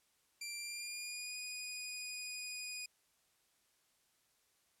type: tone with pitch glide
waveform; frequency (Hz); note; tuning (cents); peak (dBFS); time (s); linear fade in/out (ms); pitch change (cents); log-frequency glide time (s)
15% pulse; 2362 to 2472; D7 to D#7; +9 to -12; -35; 0.41-2.86; 5; +79; 0.57-1.36
effects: white hiss -75 dBFS RMS until 4.8 s + low-pass 12000 Hz 12 dB/octave